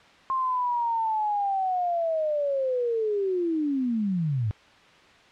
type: linear sweep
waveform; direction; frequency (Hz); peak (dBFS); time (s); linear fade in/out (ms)
sine; down; 1064 to 99; -23; 0.3-4.51; 0
effects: white hiss -53 dBFS RMS until 5.31 s + low-pass 3000 Hz 12 dB/octave